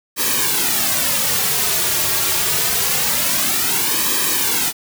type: noise with flanger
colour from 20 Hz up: white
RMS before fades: -18 dBFS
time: 0.16-4.73 s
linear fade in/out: 50 ms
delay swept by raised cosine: 1.4 to 4 ms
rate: 0.25 Hz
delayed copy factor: -0.75
effects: none